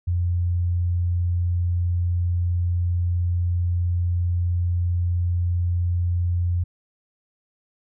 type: tone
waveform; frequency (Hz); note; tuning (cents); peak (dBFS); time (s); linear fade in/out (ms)
sine; 87.7; F2; +8; -19; 0.07-6.64; 10
effects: none